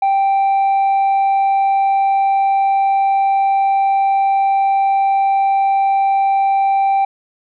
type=tone with tanh clipping; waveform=triangle; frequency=784 Hz; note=G5; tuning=in tune; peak=-12 dBFS; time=0.02-7.05 s; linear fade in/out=5 ms; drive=7 dB; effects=none